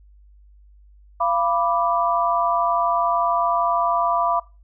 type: chord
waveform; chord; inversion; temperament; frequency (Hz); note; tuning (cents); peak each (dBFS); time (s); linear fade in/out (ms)
sine; B diminished; second; equal with one note detuned; 687.6 / 987.8 / 1174.7; F5 / B5 / D6; -27 / 0 / 0; -22; 1.2-4.4; 10
effects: noise-tail reverb RT60 0.3 s tail -21 dB re dry + added 50 Hz sine -47 dBFS peak until 4.63 s